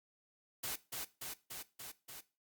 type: noise with echo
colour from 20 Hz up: white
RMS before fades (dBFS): -40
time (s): 0.63-0.76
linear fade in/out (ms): 10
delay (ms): 290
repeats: 5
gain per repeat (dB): -2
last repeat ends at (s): 2.21
effects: noise-tail reverb RT60 0.3 s tail -17 dB re dry + Opus 48 kbps